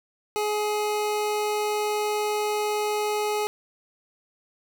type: tone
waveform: 25% pulse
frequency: 420.6 Hz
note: G#4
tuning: 22 cents sharp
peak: -20 dBFS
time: 0.36-3.47 s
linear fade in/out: 0 ms
effects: none